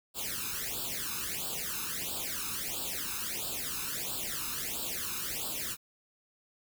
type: noise with flanger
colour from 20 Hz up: white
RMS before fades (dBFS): -36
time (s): 0.14-5.77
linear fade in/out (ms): 50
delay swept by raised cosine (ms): 0.24 to 0.79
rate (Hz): 1.5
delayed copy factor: +1
effects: none